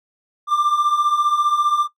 triangle beating tone pair, 1174.7 / 1189.7 Hz, D6 / D6, 0 / +22 cents, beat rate 15 Hz, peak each -20 / -14 dBFS, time 0.47-1.88 s, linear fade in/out 50 ms, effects noise-tail reverb RT60 0.1 s tail -18 dB re dry

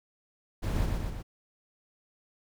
brown noise with echo, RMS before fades -30 dBFS, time 0.62-0.87 s, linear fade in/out 20 ms, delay 120 ms, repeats 3, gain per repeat -3 dB, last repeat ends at 1.23 s, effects none

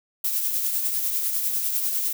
violet noise with tremolo, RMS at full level -23 dBFS, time 0.24-2.13 s, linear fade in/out 5 ms, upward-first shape triangle, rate 10 Hz, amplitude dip 45%, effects none

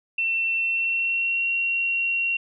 sine tone with pitch glide, 2695 to 2742 Hz, E7 to F7, +38 to -32 cents, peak -21 dBFS, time 0.18-2.37 s, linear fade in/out 5 ms, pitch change +30 cents, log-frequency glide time 0.58-1.47 s, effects none

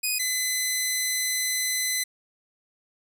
10% pulse tone pair in turn, 2489 / 2020 Hz, D#7 / B6, 0 / +39 cents, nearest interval major third, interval 361 cents, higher first, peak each -15 dBFS, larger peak neither, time 0.03-0.19 / 0.19-2.04 s, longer second, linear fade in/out 10 ms, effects none

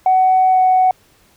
sine tone with pitch glide, 749 to 744.3 Hz, F#5 to F#5, +21 to +10 cents, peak -8 dBFS, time 0.06-0.91 s, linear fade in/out 2 ms, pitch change -11 cents, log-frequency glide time 0.51-0.58 s, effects tanh soft clip ceiling -5 dBFS + pink hiss -53 dBFS RMS until 1.36 s

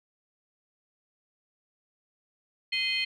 sine tone cluster, 2064 / 2497 / 3124 / 4288 Hz, C7 / D#7 / G7 / C8, -24 / +6 / -7 / +42 cents, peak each -31 dBFS, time 2.72-3.05 s, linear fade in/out 10 ms, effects tanh soft clip ceiling -18 dBFS

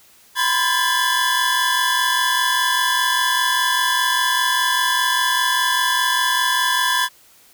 45% pulse tone cluster, 988 / 1033 / 1606 / 1731 / 3414 Hz, B5 / C6 / G6 / A6 / G#7, 0 / -22 / +41 / -29 / +47 cents, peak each -23 dBFS, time 0.35-7.09 s, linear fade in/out 50 ms, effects white hiss -51 dBFS RMS until 7.53 s

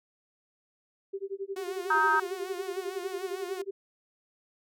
sine tone with tremolo, 392 Hz, G4, in tune, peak -30 dBFS, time 1.13-3.71 s, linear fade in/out 10 ms, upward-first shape sine, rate 11 Hz, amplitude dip 100%
sawtooth tone with vibrato, 363.6 Hz, F#4, 30 cents flat, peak -33 dBFS, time 1.56-3.62 s, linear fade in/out 5 ms, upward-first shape sine, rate 6.7 Hz, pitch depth 61 cents each way
sine chord, Eb major, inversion second, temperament equal with one note detuned, 932.3 / 1267.7 / 1568 Hz, Bb5 / Eb6 / G6, 0 / +32 / 0 cents, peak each -26 dBFS, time 1.9-2.2 s, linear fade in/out 5 ms
effects none

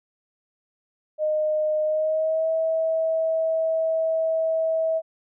sine tone with pitch glide, 615 to 645.9 Hz, D#5 to E5, -20 to -35 cents, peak -20 dBFS, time 1.18-5.02 s, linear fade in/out 50 ms, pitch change +85 cents, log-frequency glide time 1.83-2.49 s, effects none

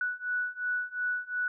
sine beating tone pair, 1476 / 1478.8 Hz, F#6 / F#6, -5 / -1 cents, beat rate 2.8 Hz, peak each -33 / -32 dBFS, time 0.01-1.48 s, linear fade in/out 2 ms, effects none

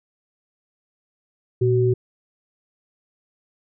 sine tone pair together, 118.4 / 375.3 Hz, A#2 / F#4, +27 / +25 cents, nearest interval octave + minor sixth, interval 1998 cents, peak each -18 dBFS, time 1.61-1.94 s, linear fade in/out 10 ms, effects none

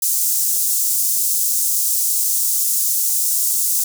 pink high-pass noise, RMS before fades -18 dBFS, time 0.02-3.84 s, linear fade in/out 5 ms, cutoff 6800 Hz, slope 24 dB/octave, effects none

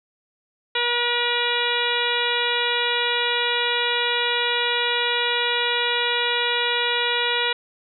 harmonic tone with a mistuned harmonic, 480 Hz, B4, 49 cents flat, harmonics 1 / 2 / 3 / 4 / 5 / 6 / 7 / 8, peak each -28 / -28 / -28 / -28 / -28 / -28 / -28 / -28 dBFS, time 0.75-7.53 s, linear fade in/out 5 ms, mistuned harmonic 7, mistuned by +22 cents, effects none

